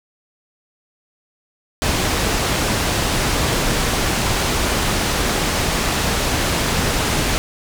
pink low-pass noise, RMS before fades -19 dBFS, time 1.82-7.38 s, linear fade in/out 0 ms, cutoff 9300 Hz, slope 12 dB/octave, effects none

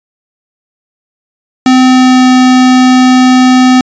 square tone with pitch glide, 256.9 to 254.8 Hz, C4 to C4, -32 to -46 cents, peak -3 dBFS, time 1.66-3.81 s, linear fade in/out 2 ms, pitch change -14 cents, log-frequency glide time 1.77-2.28 s, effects resampled to 16000 Hz

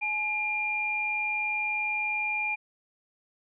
sine tone pair together, 848.5 / 2400 Hz, G#5 / D7, +37 / +37 cents, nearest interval octave + tritone, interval 1800 cents, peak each -35 / -27 dBFS, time 0.01-2.56 s, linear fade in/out 20 ms, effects none

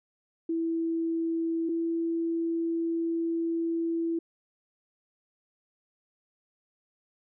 sine tone pair in turn, 329.6 / 332.3 Hz, E4 / E4, 0 / +14 cents, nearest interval unison, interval 14 cents, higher second, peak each -26 dBFS, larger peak neither, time 0.49-1.69 / 1.69-4.19 s, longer second, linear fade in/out 5 ms, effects none

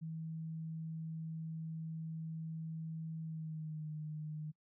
sine tone with pitch glide, 160.9 to 153.46 Hz, E3 to D#3, -42 to -24 cents, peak -40 dBFS, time 0.01-4.52 s, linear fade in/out 20 ms, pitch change -82 cents, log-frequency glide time 3.22-3.9 s, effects noise-tail reverb RT60 0.1 s tail -26 dB re dry

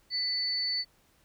sine tone pair together, 2000 / 4490 Hz, B6 / C#8, +21 / +21 cents, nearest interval octave + major second, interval 1400 cents, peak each -39 / -28 dBFS, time 0.1-0.85 s, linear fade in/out 50 ms, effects pink hiss -66 dBFS RMS until 1.24 s

